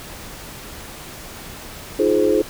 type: chord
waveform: sine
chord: F minor seventh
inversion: third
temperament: equal with one note detuned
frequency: 311.1 / 349.2 / 421.3 / 523.3 Hz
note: Eb4 / F4 / Ab4 / C5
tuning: 0 / 0 / +25 / 0 cents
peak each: -21 / -20 / -17 / -21 dBFS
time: 1.99-2.42 s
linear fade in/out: 5 ms
effects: pink hiss -36 dBFS RMS until 2.49 s